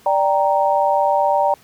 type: chord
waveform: sine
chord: G minor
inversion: second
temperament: equal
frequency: 587.3 / 784 / 932.3 Hz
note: D5 / G5 / Bb5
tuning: 0 / 0 / 0 cents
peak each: -18 dBFS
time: 0.06-1.54 s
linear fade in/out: 2 ms
effects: pink hiss -50 dBFS RMS until 1.63 s + high-pass 80 Hz 12 dB/octave